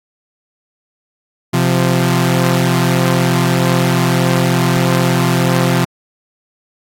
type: tone pair together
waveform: sawtooth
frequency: 130 / 173.87 Hz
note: C3 / F3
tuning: -11 / -7 cents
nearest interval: perfect fourth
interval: 504 cents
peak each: -10 dBFS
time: 1.53-5.85 s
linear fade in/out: 10 ms
effects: AAC 48 kbps